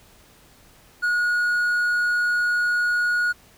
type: tone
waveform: triangle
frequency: 1448 Hz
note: F#6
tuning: 38 cents flat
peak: -17 dBFS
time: 1.02-3.33 s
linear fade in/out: 20 ms
effects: pink hiss -53 dBFS RMS until 3.57 s